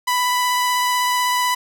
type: tone with vibrato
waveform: sawtooth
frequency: 992 Hz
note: B5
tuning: 7 cents sharp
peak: -13 dBFS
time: 0.07-1.55 s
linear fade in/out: 10 ms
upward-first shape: sine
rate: 16 Hz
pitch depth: 10 cents each way
effects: none